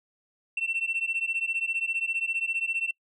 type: beating tone pair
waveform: sine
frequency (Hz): 2690 / 2705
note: E7 / E7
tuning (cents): +34 / +44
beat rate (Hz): 15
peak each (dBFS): -28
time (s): 0.57-2.91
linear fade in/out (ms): 5
effects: noise-tail reverb RT60 0.1 s tail -26 dB re dry + tanh soft clip ceiling -22 dBFS